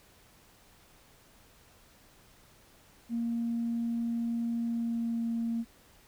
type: tone with pitch glide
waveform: sine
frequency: 233.1 to 230.7 Hz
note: A#3 to A#3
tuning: 0 to -18 cents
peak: -28 dBFS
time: 3.09-5.65 s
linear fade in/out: 50 ms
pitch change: -18 cents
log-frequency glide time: 4.62-5.32 s
effects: tanh soft clip ceiling -24 dBFS + pink hiss -60 dBFS RMS until 6.07 s